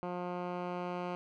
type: tone with low-pass filter sweep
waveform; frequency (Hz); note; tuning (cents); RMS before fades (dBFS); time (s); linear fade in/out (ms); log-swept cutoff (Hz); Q
10% pulse; 178; F3; +33; -38; 0.03-1.15; 0; 1400 to 2300; 0.75
effects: none